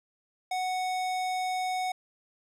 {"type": "tone with hard clipping", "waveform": "sine", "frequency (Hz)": 740, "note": "F#5", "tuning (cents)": 0, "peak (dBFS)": -30, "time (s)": [0.51, 1.92], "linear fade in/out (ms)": 5, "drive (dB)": 18, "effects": []}